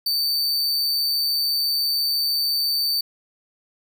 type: tone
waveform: 45% pulse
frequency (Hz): 4573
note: D8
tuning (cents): -47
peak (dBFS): -19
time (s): 0.06-3.01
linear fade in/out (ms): 5
effects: none